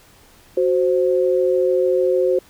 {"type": "tone pair together", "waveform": "sine", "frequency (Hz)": [370, 523.3], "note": ["F#4", "C5"], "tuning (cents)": [0, 0], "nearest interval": "tritone", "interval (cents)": 600, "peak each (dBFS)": -17, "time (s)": [0.57, 2.39], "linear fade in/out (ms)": 5, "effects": ["pink hiss -50 dBFS RMS until 2.49 s"]}